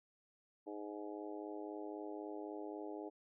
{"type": "harmonic tone with a mistuned harmonic", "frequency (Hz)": 103.83, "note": "G#2", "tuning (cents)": 0, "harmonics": [3, 4, 5, 6, 7, 8], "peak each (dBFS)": [-47, -48, -53, -53, -56, -54], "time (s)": [0.66, 3.1], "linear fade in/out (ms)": 20, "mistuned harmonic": 8, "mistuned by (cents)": 28, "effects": []}